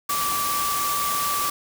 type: tone in noise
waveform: sine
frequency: 1160 Hz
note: D6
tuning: 22 cents flat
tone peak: -24 dBFS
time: 0.09-1.5 s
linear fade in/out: 5 ms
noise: white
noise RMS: -27 dBFS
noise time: 0.09-1.5 s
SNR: 0 dB
effects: none